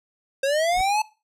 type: linear sweep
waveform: square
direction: up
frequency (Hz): 530 to 876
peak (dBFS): -20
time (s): 0.43-1.02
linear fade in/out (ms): 5
type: noise with exponential growth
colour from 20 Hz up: brown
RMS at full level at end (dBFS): -31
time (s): 0.65-0.81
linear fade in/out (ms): 1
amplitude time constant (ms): 34
effects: noise-tail reverb RT60 0.3 s tail -20 dB re dry + low-pass 10000 Hz 12 dB/octave